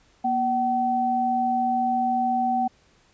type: tone pair together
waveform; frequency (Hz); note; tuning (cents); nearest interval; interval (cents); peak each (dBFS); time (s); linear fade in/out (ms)
sine; 239.7 / 761; A#3 / F#5; +48 / +48; octave + minor sixth; 2000; -27 / -21; 0.24-2.68; 10
effects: pink hiss -60 dBFS RMS until 3.13 s + resampled to 16000 Hz